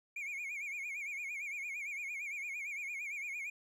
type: tone with vibrato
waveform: triangle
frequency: 2300 Hz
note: D7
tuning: 37 cents flat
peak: -37 dBFS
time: 0.16-3.5 s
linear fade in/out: 5 ms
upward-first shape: sine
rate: 8.8 Hz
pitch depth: 120 cents each way
effects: none